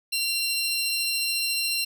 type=tone pair together; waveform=sawtooth; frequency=2748 / 4129 Hz; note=F7 / C8; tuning=-29 / -24 cents; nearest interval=perfect fifth; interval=705 cents; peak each=-24 dBFS; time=0.12-1.85 s; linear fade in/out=10 ms; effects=none